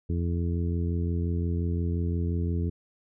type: harmonic tone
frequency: 85.7 Hz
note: F2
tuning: 32 cents flat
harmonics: 1 / 2 / 3 / 4 / 5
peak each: -26 / -32 / -36 / -38 / -40 dBFS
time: 0.09-2.7 s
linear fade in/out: 10 ms
effects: none